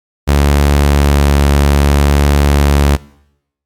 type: tone with vibrato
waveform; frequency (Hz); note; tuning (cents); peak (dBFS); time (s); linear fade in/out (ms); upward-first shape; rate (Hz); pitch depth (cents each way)
sawtooth; 71.4; D2; -48; -3; 0.27-2.97; 20; triangle; 0.61; 10
effects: noise-tail reverb RT60 0.8 s tail -22 dB re dry + MP3 96 kbps